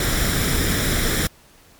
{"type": "noise with comb filter", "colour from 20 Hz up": "pink", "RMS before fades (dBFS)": -20, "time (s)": [0, 1.27], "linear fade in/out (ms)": 2, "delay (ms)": 0.55, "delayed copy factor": 0.6, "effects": ["pink hiss -51 dBFS RMS until 1.79 s", "MP3 96 kbps"]}